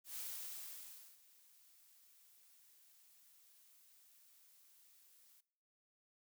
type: noise with ADSR envelope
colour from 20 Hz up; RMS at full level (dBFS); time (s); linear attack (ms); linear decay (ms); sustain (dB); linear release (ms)
blue; -45; 0.04-5.41; 130; 1000; -22; 10
effects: noise-tail reverb RT60 0.7 s tail -21 dB re dry

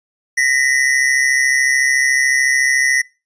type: tone pair together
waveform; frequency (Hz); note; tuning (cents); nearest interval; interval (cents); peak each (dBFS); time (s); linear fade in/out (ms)
square; 1864.7 / 1998.5; A#6 / B6; 0 / +20; minor second; 120; -16; 0.37-3.02; 10
effects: noise-tail reverb RT60 0.3 s tail -23 dB re dry + resampled to 22050 Hz

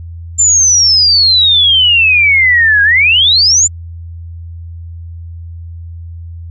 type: exponential two-way sweep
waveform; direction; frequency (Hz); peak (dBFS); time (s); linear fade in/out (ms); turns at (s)
sine; down then up; 7310 to 1621 to 7310; -5; 0.38-3.68; 20; 2.83
effects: added 84 Hz sine -24 dBFS peak until 6.5 s

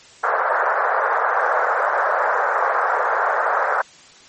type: band-pass noise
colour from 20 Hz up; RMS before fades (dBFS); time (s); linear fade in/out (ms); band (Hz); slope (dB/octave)
white; -19; 0.23-3.82; 10; 480 to 1600; 48
effects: white hiss -46 dBFS RMS until 4.28 s + MP3 32 kbps

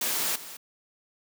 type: noise with echo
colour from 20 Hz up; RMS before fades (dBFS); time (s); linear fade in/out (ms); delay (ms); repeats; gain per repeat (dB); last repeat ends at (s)
white; -28; 0.01-0.36; 5; 210; 1; -14; 0.57
effects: high-pass 200 Hz 12 dB/octave

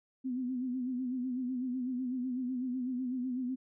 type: tone with vibrato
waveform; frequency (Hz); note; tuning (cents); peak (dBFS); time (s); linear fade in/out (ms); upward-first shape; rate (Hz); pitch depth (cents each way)
sine; 252.9; B3; +41; -32; 0.24-3.56; 20; sine; 8; 66
effects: none

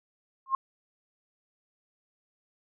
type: tone with exponential growth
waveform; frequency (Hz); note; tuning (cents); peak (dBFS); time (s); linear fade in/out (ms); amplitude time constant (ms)
sine; 1068; C6; +35; -18; 0.46-0.55; 2; 19
effects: none

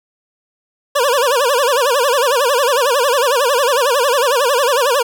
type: tone with vibrato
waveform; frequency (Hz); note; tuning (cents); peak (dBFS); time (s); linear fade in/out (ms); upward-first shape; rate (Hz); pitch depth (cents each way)
25% pulse; 523; C5; -1; -8; 0.95-5.03; 10; sine; 11; 200
effects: none

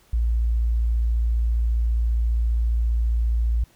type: tone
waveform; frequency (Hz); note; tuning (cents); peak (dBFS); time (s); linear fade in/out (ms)
sine; 57.4; A#1; -26; -18; 0.13-3.64; 5
effects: pink hiss -58 dBFS RMS until 3.75 s

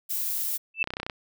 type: noise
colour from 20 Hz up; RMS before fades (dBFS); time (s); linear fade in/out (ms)
violet; -29; 0.09-0.58; 20
type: tone with exponential growth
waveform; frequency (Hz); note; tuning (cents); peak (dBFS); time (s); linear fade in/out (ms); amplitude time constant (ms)
sine; 2646; E7; +6; -17; 0.74-0.83; 5; 19
type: clicks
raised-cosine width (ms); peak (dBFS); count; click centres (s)
0.3; -16; 9; 0.841 / 0.874 / 0.905 / 0.937 / 0.969 / 1 / 1.031 / 1.065 / 1.098
effects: none

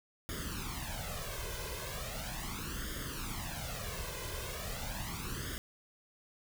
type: noise with flanger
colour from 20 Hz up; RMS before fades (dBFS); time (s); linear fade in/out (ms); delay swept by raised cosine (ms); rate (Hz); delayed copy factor
pink; -40; 0.29-5.58; 0; 0.59 to 1.99; 0.38; +0.8
effects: none

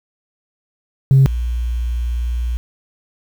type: tone pair in turn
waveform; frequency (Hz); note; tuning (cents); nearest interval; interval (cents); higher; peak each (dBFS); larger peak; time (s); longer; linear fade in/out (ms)
sine; 134.8 / 59.49; C#3 / A#1; -48 / +36; octave + major second; 1416; first; -5 / -17; first; 1.11-1.26 / 1.26-2.57; second; 0
effects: tanh soft clip ceiling -4 dBFS + 7-bit

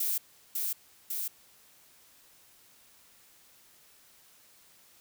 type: noise with echo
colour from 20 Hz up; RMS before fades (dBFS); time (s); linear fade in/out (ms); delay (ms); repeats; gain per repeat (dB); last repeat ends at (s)
violet; -30; 0-0.18; 5; 550; 2; -2; 1.28
effects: white hiss -60 dBFS RMS until 5 s

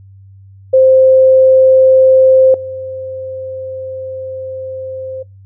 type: tone with level steps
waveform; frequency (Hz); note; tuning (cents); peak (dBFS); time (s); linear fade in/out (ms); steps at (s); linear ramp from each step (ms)
sine; 523.3; C5; 0; -4 / -21; 0.73-5.23; 10; 2.54; 2
effects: noise-tail reverb RT60 0.2 s tail -22 dB re dry + added 97 Hz sine -36 dBFS peak until 5.45 s

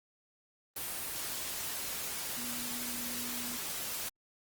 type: tone in noise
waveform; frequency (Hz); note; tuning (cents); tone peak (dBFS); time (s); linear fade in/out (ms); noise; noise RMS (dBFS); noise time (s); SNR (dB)
sine; 242.7; B3; -30; -44; 2.37-3.57; 5; white; -38; 0.76-4.09; -9
effects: Opus 24 kbps

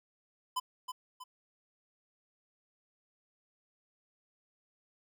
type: tone with echo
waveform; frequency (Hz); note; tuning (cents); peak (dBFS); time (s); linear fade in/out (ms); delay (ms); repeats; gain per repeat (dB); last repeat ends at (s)
square; 1011; B5; +40; -31; 0.56-0.6; 10; 320; 2; -7; 1.24
effects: none

